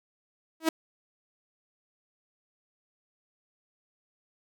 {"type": "tone with exponential growth", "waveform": "sawtooth", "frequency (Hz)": 321.9, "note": "E4", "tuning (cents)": -41, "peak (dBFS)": -15, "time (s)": [0.6, 0.69], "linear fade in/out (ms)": 5, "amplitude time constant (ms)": 18, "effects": []}